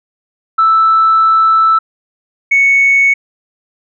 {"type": "tone pair in turn", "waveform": "sine", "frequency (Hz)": [1318.5, 2217], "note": ["E6", "C#7"], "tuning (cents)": [0, 0], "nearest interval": "major sixth", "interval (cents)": 900, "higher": "second", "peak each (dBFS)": -5, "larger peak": "neither", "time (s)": [[0.58, 1.79], [2.51, 3.14]], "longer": "first", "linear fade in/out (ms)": 10, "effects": ["tanh soft clip ceiling -2 dBFS"]}